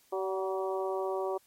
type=harmonic tone with a mistuned harmonic; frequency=190.8 Hz; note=G3; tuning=47 cents flat; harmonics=2 / 3 / 4 / 5 / 6; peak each=-32 / -36 / -38 / -40 / -42 dBFS; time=0.12-1.38 s; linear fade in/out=10 ms; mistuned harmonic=4; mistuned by=-24 cents; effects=white hiss -65 dBFS RMS until 1.46 s + MP3 64 kbps